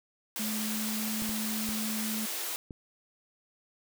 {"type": "high-pass noise", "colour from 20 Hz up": "white", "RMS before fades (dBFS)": -35, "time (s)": [0.36, 2.56], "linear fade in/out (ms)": 0, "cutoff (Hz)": 290, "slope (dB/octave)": 48}
{"type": "tone with pitch glide", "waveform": "sine", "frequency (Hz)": [215.6, 217.6], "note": ["A3", "A3"], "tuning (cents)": [-35, -19], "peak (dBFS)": -33, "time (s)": [0.39, 2.26], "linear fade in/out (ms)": 10, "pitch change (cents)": 16, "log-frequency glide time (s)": [0.57, 1.13]}
{"type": "clicks", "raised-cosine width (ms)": 3, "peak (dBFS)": -28, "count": 4, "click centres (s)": [1.221, 1.293, 1.69, 2.708]}
{"effects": []}